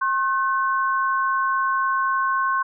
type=tone pair together; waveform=sine; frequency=1073.3 / 1517 Hz; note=C6 / F#6; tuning=+44 / +43 cents; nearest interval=tritone; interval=599 cents; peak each=-20 / -24 dBFS; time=0.01-2.63 s; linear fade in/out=10 ms; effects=none